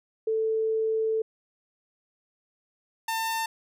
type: tone pair in turn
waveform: sine / sawtooth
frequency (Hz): 442 / 899.2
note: A4 / A5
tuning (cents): +8 / +37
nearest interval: octave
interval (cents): 1229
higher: second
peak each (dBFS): -23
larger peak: neither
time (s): 0.27-1.22 / 3.08-3.46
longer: first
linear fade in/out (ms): 5
effects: none